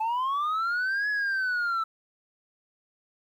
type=linear two-way sweep; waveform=sine; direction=up then down; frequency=860 to 1700 to 1313 Hz; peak=-22 dBFS; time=0-1.84 s; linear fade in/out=10 ms; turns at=1.09 s; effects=tanh soft clip ceiling -24 dBFS + 10-bit

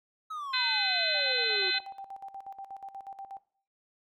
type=exponential sweep; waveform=triangle; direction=down; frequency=1300 to 360 Hz; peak=-33 dBFS; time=0.3-1.71 s; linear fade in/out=10 ms
type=harmonic tone; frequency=508 Hz; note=B4; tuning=49 cents sharp; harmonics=3 / 4 / 5 / 6 / 7 / 8; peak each=-33 / -36 / -34 / -41 / -35 / -30 dBFS; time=0.53-1.79 s; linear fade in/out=10 ms
type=tone with tremolo; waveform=sine; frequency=784 Hz; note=G5; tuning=in tune; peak=-38 dBFS; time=1.14-3.39 s; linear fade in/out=10 ms; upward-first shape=square; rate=8.3 Hz; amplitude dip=75%
effects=noise-tail reverb RT60 0.5 s tail -19 dB re dry

